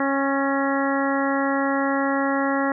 harmonic tone with a mistuned harmonic, 274.5 Hz, C#4, 17 cents flat, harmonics 1 / 2 / 3 / 4 / 5 / 6 / 7, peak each -23 / -26 / -28 / -29 / -30 / -31 / -31 dBFS, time 0-2.72 s, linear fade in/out 2 ms, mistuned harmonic 6, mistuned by +31 cents, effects none

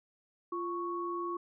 sine tone pair together, 346.9 / 1108.7 Hz, F4 / C#6, -12 / 0 cents, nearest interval octave + minor sixth, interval 2012 cents, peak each -36 / -36 dBFS, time 0.52-1.37 s, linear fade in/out 5 ms, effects none

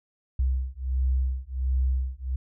sine beating tone pair, 64 / 65.4 Hz, C2 / C2, -38 / 0 cents, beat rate 1.4 Hz, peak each -26 dBFS, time 0.39-2.36 s, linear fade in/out 5 ms, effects none

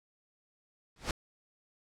pink noise with exponential growth, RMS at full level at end -28 dBFS, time 0.96-1.11 s, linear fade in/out 2 ms, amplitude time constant 32 ms, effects low-pass 7000 Hz 12 dB/octave

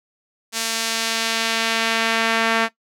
sawtooth tone with band-pass filter sweep, 226.2 Hz, A3, 48 cents sharp, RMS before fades -21 dBFS, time 0.52-2.69 s, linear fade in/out 50 ms, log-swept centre 6600 to 1700 Hz, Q 0.83, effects noise-tail reverb RT60 0.1 s tail -17 dB re dry

